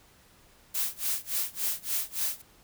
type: noise with tremolo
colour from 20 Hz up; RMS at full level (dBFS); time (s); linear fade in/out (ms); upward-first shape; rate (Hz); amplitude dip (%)
blue; -28; 0.74-2.42; 10; sine; 3.5; 95
effects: pink hiss -59 dBFS RMS until 2.63 s